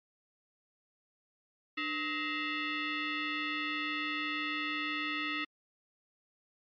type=tone with frequency modulation; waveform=sine; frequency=299 Hz; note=D4; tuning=31 cents sharp; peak=-32 dBFS; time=1.77-5.45 s; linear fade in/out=10 ms; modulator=790 Hz; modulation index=3.7; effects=MP3 64 kbps